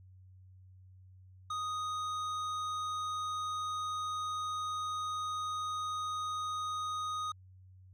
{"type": "tone with hard clipping", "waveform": "triangle", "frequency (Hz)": 1244.5, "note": "D#6", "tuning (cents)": 0, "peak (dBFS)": -36, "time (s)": [1.5, 7.32], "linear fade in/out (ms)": 5, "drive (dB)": 14, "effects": ["added 93 Hz sine -54 dBFS peak until 7.93 s"]}